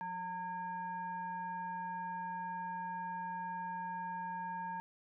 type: tone with frequency modulation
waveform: sine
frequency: 911 Hz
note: A#5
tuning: 40 cents flat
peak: -38 dBFS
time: 0.01-4.8 s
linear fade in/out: 0 ms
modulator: 733 Hz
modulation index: 0.59
effects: none